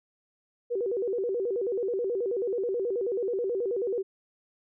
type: tone with vibrato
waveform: sine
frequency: 430.4 Hz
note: A4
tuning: 38 cents flat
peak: -26 dBFS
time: 0.7-4.03 s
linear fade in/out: 20 ms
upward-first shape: square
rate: 9.3 Hz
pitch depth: 190 cents each way
effects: none